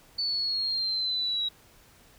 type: exponential sweep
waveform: sine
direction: down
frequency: 4500 to 3850 Hz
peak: -26 dBFS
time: 0.18-1.49 s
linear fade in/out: 10 ms
effects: pink hiss -57 dBFS RMS until 2.18 s